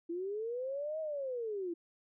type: linear two-way sweep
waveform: sine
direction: up then down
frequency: 329.6 to 640 to 329.6 Hz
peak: -35 dBFS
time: 0.09-1.74 s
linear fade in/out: 10 ms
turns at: 1 s
effects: none